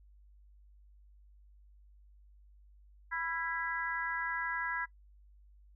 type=harmonic tone with a mistuned harmonic; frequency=329.6 Hz; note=E4; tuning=in tune; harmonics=3 / 4 / 5 / 6; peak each=-40 / -42 / -36 / -41 dBFS; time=3.11-4.86 s; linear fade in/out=20 ms; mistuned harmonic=4; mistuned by=+35 cents; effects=noise-tail reverb RT60 0.1 s tail -18 dB re dry + added 50 Hz sine -57 dBFS peak until 5.75 s